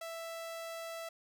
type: tone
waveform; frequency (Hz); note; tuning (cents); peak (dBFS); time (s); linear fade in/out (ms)
sawtooth; 661; E5; +5; -37; 0.01-1.09; 5
effects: none